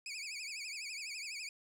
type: tone with vibrato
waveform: 20% pulse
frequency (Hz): 2401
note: D7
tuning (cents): +38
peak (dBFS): -36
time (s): 0.06-1.49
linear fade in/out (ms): 2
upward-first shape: triangle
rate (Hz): 12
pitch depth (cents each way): 170
effects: low-pass 12000 Hz 12 dB/octave